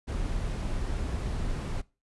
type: noise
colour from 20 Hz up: brown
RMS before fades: -31 dBFS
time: 0.07-1.82 s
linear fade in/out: 20 ms
effects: noise-tail reverb RT60 0.3 s tail -22 dB re dry + resampled to 24000 Hz